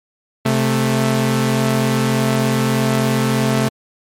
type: tone pair together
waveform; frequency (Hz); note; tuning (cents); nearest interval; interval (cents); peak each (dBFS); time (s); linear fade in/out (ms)
sawtooth; 131.68 / 220; C3 / A3; +11 / 0; major sixth; 889; -13; 0.45-3.69; 10
effects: MP3 64 kbps